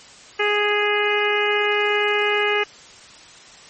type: harmonic tone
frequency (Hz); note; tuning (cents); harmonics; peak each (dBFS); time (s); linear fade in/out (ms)
415.3; G#4; 0; 1 / 2 / 3 / 4 / 5 / 6 / 7; -21 / -27 / -27 / -25 / -24 / -26 / -27; 0.39-2.64; 10
effects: white hiss -44 dBFS RMS until 3.69 s + MP3 32 kbps